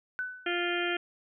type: tone with exponential decay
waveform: sine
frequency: 1500 Hz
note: F#6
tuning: 23 cents sharp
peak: -28 dBFS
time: 0.19-0.65 s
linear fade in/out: 0 ms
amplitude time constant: 98 ms
type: harmonic tone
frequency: 349.4 Hz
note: F4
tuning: 1 cent sharp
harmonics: 1 / 2 / 4 / 5 / 6 / 7 / 8 / 9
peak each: -32 / -37 / -35 / -36 / -39 / -37 / -41 / -38 dBFS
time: 0.46-0.97 s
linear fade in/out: 5 ms
effects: none